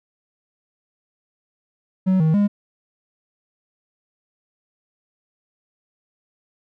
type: tone with pitch steps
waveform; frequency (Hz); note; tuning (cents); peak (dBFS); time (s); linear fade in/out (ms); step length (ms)
triangle; 187.5 / 158.3 / 204.2; F#3 / D#3 / G#3; +23 / +30 / -29; -12; 2.06-2.48; 20; 140
effects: none